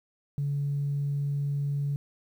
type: tone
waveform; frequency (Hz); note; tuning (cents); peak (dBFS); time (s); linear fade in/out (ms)
sine; 142.4; C#3; +47; -25; 0.38-1.96; 0
effects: tanh soft clip ceiling -22 dBFS + 10-bit